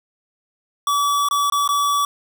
square tone with dropouts, 1146 Hz, D6, 43 cents flat, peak -17 dBFS, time 0.87-2.05 s, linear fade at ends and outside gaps 2 ms, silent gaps 1.287-1.31 / 1.5-1.522 / 1.677-1.689 s, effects none

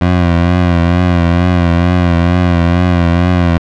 20% pulse tone with vibrato, 87.4 Hz, F2, 2 cents sharp, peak -3 dBFS, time 0.01-3.58 s, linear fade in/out 5 ms, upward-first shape triangle, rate 2.2 Hz, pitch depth 61 cents each way, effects low-pass 3000 Hz 12 dB/octave

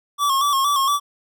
square tone with vibrato, 1117 Hz, C#6, 13 cents sharp, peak -17 dBFS, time 0.18-1 s, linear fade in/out 50 ms, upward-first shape square, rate 4.3 Hz, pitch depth 56 cents each way, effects none

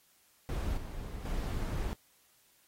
brown noise with level steps, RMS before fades -34 / -41 / -34 dBFS, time 0.49-1.93 s, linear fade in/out 0 ms, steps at 0.77 / 1.25 s, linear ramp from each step 5 ms, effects white hiss -67 dBFS RMS until 2.67 s + AAC 48 kbps

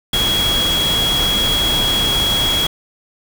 sine tone in noise, 3322 Hz, G#7, in tune, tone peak -15 dBFS, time 0.13-2.67 s, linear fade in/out 5 ms, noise pink, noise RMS -21 dBFS, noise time 0.13-2.67 s, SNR +3 dB, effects none

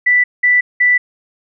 sine tone bursts, 1975.5 Hz, B6, in tune, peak -8 dBFS, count 3, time 0.06-0.98 s, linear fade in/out 10 ms, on 180 ms, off 190 ms, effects none

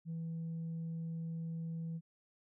sine tone, 164.4 Hz, E3, 4 cents flat, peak -36 dBFS, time 0.05-2.01 s, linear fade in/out 50 ms, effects tanh soft clip ceiling -36 dBFS

